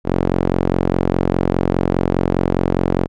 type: tone with band-pass filter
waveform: sawtooth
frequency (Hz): 44.9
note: F1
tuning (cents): +49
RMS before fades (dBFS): -17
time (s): 0.04-3.08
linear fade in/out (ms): 50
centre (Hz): 370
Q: 0.81
effects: none